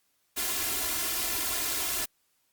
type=noise with comb filter; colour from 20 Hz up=white; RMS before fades=-30 dBFS; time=0.36-2.06 s; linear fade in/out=20 ms; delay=2.9 ms; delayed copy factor=+1; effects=white hiss -72 dBFS RMS until 2.52 s + Opus 48 kbps